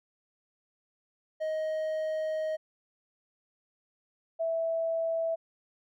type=tone pair in turn; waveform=triangle / sine; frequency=627 / 657.2 Hz; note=D#5 / E5; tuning=+13 / -5 cents; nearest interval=minor second; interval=82 cents; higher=second; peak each=-27 dBFS; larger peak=neither; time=1.4-2.57 / 4.39-5.36 s; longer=first; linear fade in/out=20 ms; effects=none